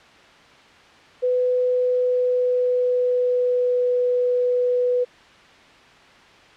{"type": "tone with pitch glide", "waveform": "sine", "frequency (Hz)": [500, 494.3], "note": ["B4", "B4"], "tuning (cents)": [21, 1], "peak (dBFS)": -17, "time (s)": [1.22, 5.05], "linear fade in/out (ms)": 20, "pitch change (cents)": -20, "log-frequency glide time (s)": [1.58, 3.96], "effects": ["white hiss -48 dBFS RMS until 6.56 s", "low-pass 3000 Hz 12 dB/octave"]}